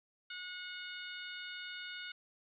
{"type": "harmonic tone", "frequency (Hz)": 727, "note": "F#5", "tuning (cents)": -31, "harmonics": [2, 3, 4, 5, 6], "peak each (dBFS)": [-46, -50, -49, -50, -56], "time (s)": [0.3, 2.12], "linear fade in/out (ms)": 5, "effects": []}